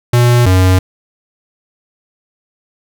square tone pair in turn, 121.1 / 92.75 Hz, B2 / F#2, -34 / +5 cents, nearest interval perfect fourth, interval 461 cents, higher first, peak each -7 dBFS, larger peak neither, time 0.13-0.46 / 0.46-0.79 s, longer neither, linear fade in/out 5 ms, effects none

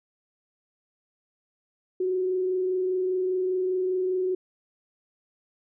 sine tone with frequency modulation, 370 Hz, F#4, in tune, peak -23 dBFS, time 2-4.35 s, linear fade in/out 5 ms, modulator 25 Hz, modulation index 0.26, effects none

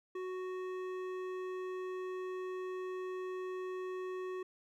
sine tone with hard clipping, 370 Hz, F#4, in tune, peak -40 dBFS, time 0.15-4.43 s, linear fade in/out 5 ms, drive 12 dB, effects none

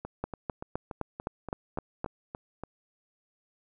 two click trains, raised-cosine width 1 ms, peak -17 / -23 dBFS, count 8 / 10, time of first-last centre 0.24-2.044 / 0.05-2.636 s, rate 3.88 / 3.48 Hz, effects none

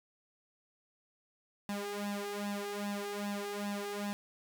sawtooth tone with flanger, 203.6 Hz, G#3, 34 cents flat, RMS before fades -38 dBFS, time 1.69-4.13 s, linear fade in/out 0 ms, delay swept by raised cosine 1.1 to 2.5 ms, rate 2.5 Hz, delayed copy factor +0.85, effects 12-bit

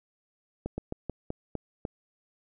slowing click train, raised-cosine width 2 ms, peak -19 dBFS, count 7, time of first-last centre 0.66-1.852 s, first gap 120 ms, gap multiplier 1.2, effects none

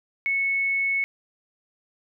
sine tone, 2204 Hz, C#7, 11 cents flat, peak -21 dBFS, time 0.26-1.04 s, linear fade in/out 0 ms, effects none

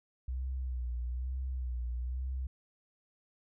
sine tone with vibrato, 62.6 Hz, B1, 24 cents sharp, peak -32 dBFS, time 0.28-2.47 s, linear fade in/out 5 ms, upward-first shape sine, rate 1.1 Hz, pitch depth 71 cents each way, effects tanh soft clip ceiling -29 dBFS

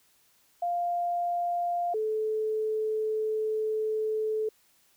sine tone pair in turn, 698.5 / 434.2 Hz, F5 / A4, 0 / -23 cents, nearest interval minor sixth, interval 823 cents, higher first, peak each -26 dBFS, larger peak neither, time 0.62-1.94 / 1.94-4.49 s, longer second, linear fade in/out 5 ms, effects white hiss -65 dBFS RMS until 4.96 s

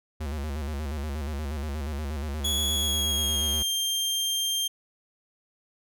square tone with vibrato, 73.42 Hz, D2, in tune, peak -30 dBFS, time 0.2-3.63 s, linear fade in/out 10 ms, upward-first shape square, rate 8.4 Hz, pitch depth 90 cents each way
sawtooth tone with pitch glide, 3366 to 3184 Hz, G#7 to G7, +23 to +26 cents, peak -22 dBFS, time 2.44-4.68 s, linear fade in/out 10 ms, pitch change -97 cents, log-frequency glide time 2.71-3.69 s
effects none

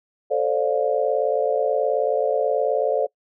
sine chord, D minor seventh, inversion second, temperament just, 440.5 / 528.6 / 587.3 / 704.8 Hz, A4 / C5 / D5 / F5, +2 / +18 / 0 / +16 cents, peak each -23 / -23 / -23 / -27 dBFS, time 0.3-3.07 s, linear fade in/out 20 ms, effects noise-tail reverb RT60 0.1 s tail -23 dB re dry

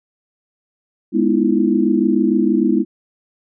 sine chord, E major seventh, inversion first, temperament equal with one note detuned, 207.7 / 246.9 / 311.1 / 337.7 Hz, G#3 / B3 / D#4 / E4, 0 / 0 / 0 / +42 cents, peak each -18 dBFS, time 1.12-2.85 s, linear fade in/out 50 ms, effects none

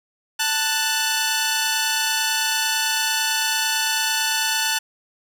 10% pulse tone pair together, 882.2 / 1480 Hz, A5 / F#6, +4 / 0 cents, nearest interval major sixth, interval 896 cents, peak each -14 dBFS, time 0.39-4.79 s, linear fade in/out 10 ms, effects none

